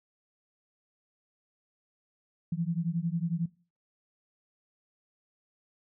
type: beating tone pair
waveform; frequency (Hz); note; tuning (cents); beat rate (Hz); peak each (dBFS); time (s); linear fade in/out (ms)
sine; 163.5 / 174.5; E3 / F3; -14 / -1; 11; -31; 2.52-3.46; 5
effects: noise-tail reverb RT60 0.4 s tail -21 dB re dry